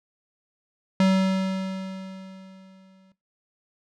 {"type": "tone with exponential decay", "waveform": "square", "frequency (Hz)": 190, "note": "F#3", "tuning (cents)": 46, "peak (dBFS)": -16, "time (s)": [1, 3.12], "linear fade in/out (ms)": 2, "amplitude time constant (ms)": 460, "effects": ["noise-tail reverb RT60 0.2 s tail -17 dB re dry", "low-pass 5000 Hz 12 dB/octave"]}